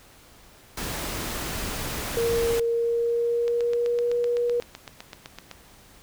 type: noise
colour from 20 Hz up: pink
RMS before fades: -31 dBFS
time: 0.77-2.6 s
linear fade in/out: 5 ms
type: tone with pitch glide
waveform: sine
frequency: 465.1 to 479.6 Hz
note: A#4 to A#4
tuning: -4 to +49 cents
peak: -21 dBFS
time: 2.17-4.6 s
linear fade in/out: 0 ms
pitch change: +53 cents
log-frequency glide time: 2.66-4.16 s
type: click train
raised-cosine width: 0.2 ms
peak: -20 dBFS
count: 17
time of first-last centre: 3.48-5.513 s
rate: 7.87 Hz
effects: pink hiss -52 dBFS RMS until 6.02 s